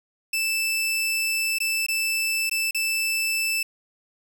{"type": "tone with dropouts", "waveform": "sawtooth", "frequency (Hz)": 2642, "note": "E7", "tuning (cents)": 3, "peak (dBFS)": -19, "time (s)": [0.33, 3.63], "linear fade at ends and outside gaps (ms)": 5, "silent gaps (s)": [[1.586, 1.602], [1.865, 1.884], [2.496, 2.512], [2.71, 2.746]], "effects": ["8-bit"]}